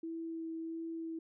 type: tone with vibrato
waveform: sine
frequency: 327.3 Hz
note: E4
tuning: 12 cents flat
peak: -38 dBFS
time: 0.03-1.19 s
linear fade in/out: 5 ms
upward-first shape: sine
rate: 1.5 Hz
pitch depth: 10 cents each way
effects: none